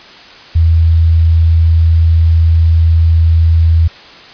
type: tone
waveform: sine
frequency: 82 Hz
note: E2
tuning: 9 cents flat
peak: -5 dBFS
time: 0.55-3.88 s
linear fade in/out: 10 ms
effects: white hiss -35 dBFS RMS until 4.33 s + resampled to 11025 Hz